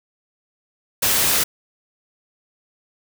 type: noise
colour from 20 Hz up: white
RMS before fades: -18 dBFS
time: 1.02-1.44 s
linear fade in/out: 10 ms
effects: none